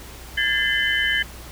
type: tone cluster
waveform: sine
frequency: 1632 / 1760 / 2058 / 3043 Hz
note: G#6 / A6 / C7 / F#7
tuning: -31 / 0 / -29 / +48 cents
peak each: -24 dBFS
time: 0.37-1.23 s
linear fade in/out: 10 ms
effects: added 60 Hz sine -39 dBFS peak until 1.51 s + pink hiss -41 dBFS RMS until 1.51 s